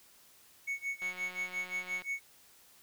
triangle tone with tremolo, 2217 Hz, C#7, in tune, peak -30 dBFS, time 0.67-2.2 s, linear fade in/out 10 ms, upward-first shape sine, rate 5.7 Hz, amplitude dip 95%
click train, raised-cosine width 0.3 ms, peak -32 dBFS, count 183, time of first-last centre 1.02-2.02 s, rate 182 Hz
effects white hiss -61 dBFS RMS until 2.82 s

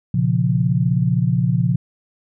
sine chord, Bb minor, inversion none, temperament equal with one note detuned, 119.4 / 138.59 / 174.61 Hz, Bb2 / Db3 / F3, +42 / 0 / 0 cents, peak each -19 dBFS, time 0.14-1.76 s, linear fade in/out 5 ms, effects none

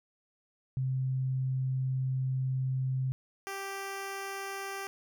sine / 10% pulse tone pair in turn, 130.81 / 392 Hz, C3 / G4, 0 / 0 cents, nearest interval octave + perfect fifth, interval 1900 cents, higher second, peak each -28 dBFS, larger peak neither, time 0.77-3.12 / 3.47-4.87 s, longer first, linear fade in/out 0 ms, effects none

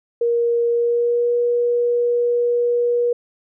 sine tone with pitch glide, 471 to 480.1 Hz, A#4 to B4, +18 to -49 cents, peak -15 dBFS, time 0.21-3.13 s, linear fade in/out 5 ms, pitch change +33 cents, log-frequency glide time 0.69-1.35 s, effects none

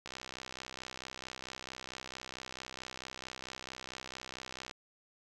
click train, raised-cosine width 0.2 ms, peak -25 dBFS, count 301, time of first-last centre 0.06-4.711 s, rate 64.5 Hz, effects none

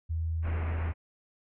sine tone, 81.5 Hz, E2, 19 cents flat, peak -28 dBFS, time 0.09-0.93 s, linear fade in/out 20 ms
pink low-pass noise, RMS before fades -40 dBFS, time 0.42-0.94 s, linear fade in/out 50 ms, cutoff 2500 Hz, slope 48 dB/octave
effects none

